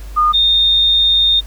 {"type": "tone pair in turn", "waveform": "sine", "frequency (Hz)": [1221, 3659], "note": ["D#6", "A#7"], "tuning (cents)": [-33, -33], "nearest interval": "octave + perfect fifth", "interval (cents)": 1900, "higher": "second", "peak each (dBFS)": -9, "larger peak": "neither", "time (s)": [[0.16, 0.33], [0.33, 1.41]], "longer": "second", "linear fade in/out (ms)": 20, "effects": ["added 50 Hz sine -27 dBFS peak until 1.46 s", "pink hiss -42 dBFS RMS until 1.46 s"]}